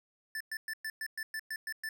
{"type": "tone bursts", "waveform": "square", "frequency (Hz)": 1760, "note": "A6", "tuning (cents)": 0, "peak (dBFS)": -36, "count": 10, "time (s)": [0.35, 1.89], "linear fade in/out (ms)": 2, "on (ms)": 55, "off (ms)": 110, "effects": ["12-bit"]}